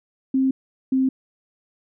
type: tone pair in turn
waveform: sine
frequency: 264.8 / 262.7 Hz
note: C4 / C4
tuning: +21 / +7 cents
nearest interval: unison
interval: 14 cents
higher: first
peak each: -16 dBFS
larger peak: neither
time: 0.34-0.51 / 0.92-1.09 s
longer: neither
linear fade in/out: 5 ms
effects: none